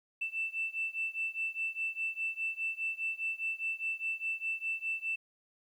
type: beating tone pair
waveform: sine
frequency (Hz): 2659 / 2663.9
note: E7 / E7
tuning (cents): +14 / +18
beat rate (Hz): 4.9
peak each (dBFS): -35 / -36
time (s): 0.21-5.16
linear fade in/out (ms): 10
effects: tanh soft clip ceiling -25 dBFS + 11-bit